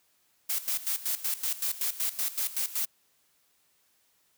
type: noise with tremolo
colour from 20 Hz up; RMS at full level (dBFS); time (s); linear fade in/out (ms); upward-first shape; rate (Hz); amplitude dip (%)
blue; -29; 0.49-2.86; 10; square; 5.3; 80
effects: white hiss -69 dBFS RMS until 4.37 s + high-pass 60 Hz 12 dB/octave